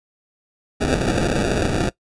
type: noise with sample-and-hold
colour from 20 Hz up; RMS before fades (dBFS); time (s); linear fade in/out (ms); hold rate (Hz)
blue; -20; 0.8-1.9; 20; 1050
effects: noise-tail reverb RT60 0.1 s tail -19 dB re dry + resampled to 22050 Hz